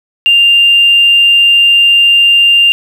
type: tone with tanh clipping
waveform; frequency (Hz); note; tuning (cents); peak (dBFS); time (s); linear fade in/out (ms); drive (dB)
triangle; 2794; F7; 0; -3; 0.26-2.72; 0; 1
effects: none